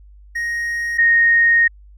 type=tone pair in turn; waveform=triangle / sine; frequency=1872 / 1859.1 Hz; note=A#6 / A#6; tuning=+7 / -5 cents; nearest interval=unison; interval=12 cents; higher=first; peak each=-18 / -10 dBFS; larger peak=second; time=0.35-0.98 / 0.98-1.68 s; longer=second; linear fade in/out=10 ms; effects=added 50 Hz sine -41 dBFS peak until 1.97 s